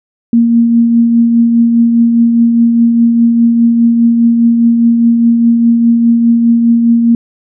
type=tone with tremolo; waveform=sine; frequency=233.1 Hz; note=A#3; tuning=in tune; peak=-3 dBFS; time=0.33-7.15 s; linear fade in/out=2 ms; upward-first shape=triangle; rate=4.9 Hz; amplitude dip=40%; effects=none